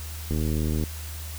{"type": "click train", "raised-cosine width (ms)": 3, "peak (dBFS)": -16, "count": 42, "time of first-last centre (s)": [0.31, 0.838], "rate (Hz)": 77.7, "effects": ["added 78 Hz sine -34 dBFS peak until 1.38 s", "white hiss -41 dBFS RMS until 1.38 s"]}